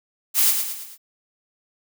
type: noise with echo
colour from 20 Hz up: blue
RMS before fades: -17 dBFS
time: 0.34-0.54 s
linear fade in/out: 50 ms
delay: 110 ms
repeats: 4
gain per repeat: -6 dB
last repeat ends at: 0.98 s
effects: none